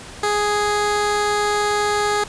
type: tone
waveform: 15% pulse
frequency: 415.3 Hz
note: G#4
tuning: in tune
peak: -11 dBFS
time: 0.23-2.24 s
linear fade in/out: 5 ms
effects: pink hiss -37 dBFS RMS until 2.28 s + resampled to 22050 Hz